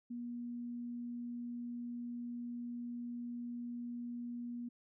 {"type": "tone", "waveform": "sine", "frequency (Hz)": 240, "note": "B3", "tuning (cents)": -49, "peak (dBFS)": -40, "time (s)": [0.1, 4.69], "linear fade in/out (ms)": 10, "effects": []}